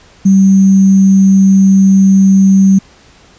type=tone with sample-and-hold; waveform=sine; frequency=193.2 Hz; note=G3; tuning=25 cents flat; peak=-3 dBFS; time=0.25-2.79 s; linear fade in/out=10 ms; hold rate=6300 Hz; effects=pink hiss -43 dBFS RMS until 3.38 s + resampled to 16000 Hz